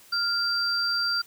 sine tone pair together, 1400 / 4709 Hz, F6 / D8, +4 / +4 cents, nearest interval octave + major sixth, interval 2100 cents, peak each -27 / -25 dBFS, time 0.12-1.22 s, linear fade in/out 10 ms, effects white hiss -53 dBFS RMS until 1.26 s

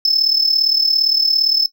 triangle tone with amplitude modulation, 5250 Hz, E8, 8 cents flat, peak -8 dBFS, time 0.05-1.66 s, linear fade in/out 2 ms, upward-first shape sine, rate 37.5 Hz, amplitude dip 65%, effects noise-tail reverb RT60 0.1 s tail -17 dB re dry

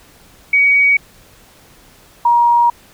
sine tone pair in turn, 2256 / 948.5 Hz, C#7 / A#5, +30 / +30 cents, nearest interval octave + minor third, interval 1500 cents, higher first, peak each -8 dBFS, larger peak neither, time 0.53-0.97 / 2.25-2.7 s, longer second, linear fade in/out 5 ms, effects pink hiss -46 dBFS RMS until 2.93 s

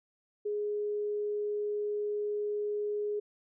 sine tone, 416.2 Hz, G#4, 4 cents sharp, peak -30 dBFS, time 0.45-3.2 s, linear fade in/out 10 ms, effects none

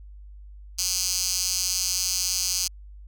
10% pulse tone with high-pass filter, 183.5 Hz, F#3, 14 cents flat, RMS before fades -26 dBFS, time 0.78-2.68 s, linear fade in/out 10 ms, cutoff 5500 Hz, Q 3.4, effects added 50 Hz sine -41 dBFS peak until 3.07 s

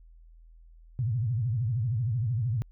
sine tone with vibrato, 116.54 Hz, A#2, in tune, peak -25 dBFS, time 0.99-2.62 s, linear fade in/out 0 ms, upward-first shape sine, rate 13 Hz, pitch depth 220 cents each way, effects added 41 Hz sine -50 dBFS peak until 2.71 s

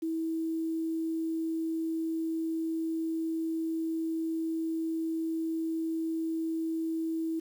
sine tone with quantisation, 324.6 Hz, E4, 27 cents flat, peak -29 dBFS, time 0.02-7.4 s, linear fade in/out 10 ms, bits 9, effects none

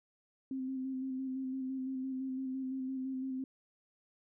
sine tone with vibrato, 262.4 Hz, C4, 5 cents sharp, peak -35 dBFS, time 0.51-3.44 s, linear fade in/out 2 ms, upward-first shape square, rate 5.9 Hz, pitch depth 20 cents each way, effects none

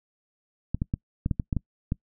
clicks, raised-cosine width 5 ms, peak -13 dBFS, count 9, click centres 0.746 / 0.819 / 0.939 / 1.261 / 1.312 / 1.398 / 1.528 / 1.567 / 1.921 s, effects noise-tail reverb RT60 0.1 s tail -25 dB re dry

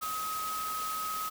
sine tone in noise, 1269 Hz, D#6, 34 cents sharp, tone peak -33 dBFS, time 0.01-1.3 s, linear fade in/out 20 ms, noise white, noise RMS -40 dBFS, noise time 0.01-1.3 s, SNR +4 dB, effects none

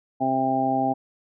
harmonic tone, 132.2 Hz, C3, 18 cents sharp, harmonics 1 / 2 / 3 / 4 / 5 / 6, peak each -35 / -25 / -35 / -35 / -27 / -23 dBFS, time 0.2-0.94 s, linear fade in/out 20 ms, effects none

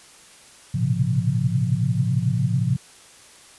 sine tone cluster, 109.1 / 120.3 / 131.3 / 138.4 / 174 Hz, A2 / B2 / C3 / C#3 / F3, -14 / -45 / +6 / -2 / -6 cents, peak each -25 dBFS, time 0.74-2.77 s, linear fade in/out 10 ms, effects white hiss -48 dBFS RMS until 3.58 s + resampled to 24000 Hz

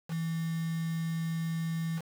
sine tone with quantisation, 163.9 Hz, E3, 10 cents flat, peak -30 dBFS, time 0.08-2.02 s, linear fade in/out 50 ms, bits 7, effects none

